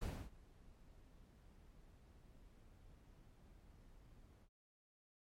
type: noise with ADSR envelope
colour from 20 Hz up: brown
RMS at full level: -39 dBFS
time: 0.01-4.49 s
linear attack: 16 ms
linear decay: 270 ms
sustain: -24 dB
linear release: 62 ms
effects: MP3 64 kbps